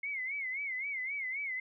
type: tone with vibrato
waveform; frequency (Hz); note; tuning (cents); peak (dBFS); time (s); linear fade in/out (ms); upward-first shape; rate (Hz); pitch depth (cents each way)
sine; 2146; C7; +43; -34; 0.03-1.6; 5; sine; 3.8; 120
effects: none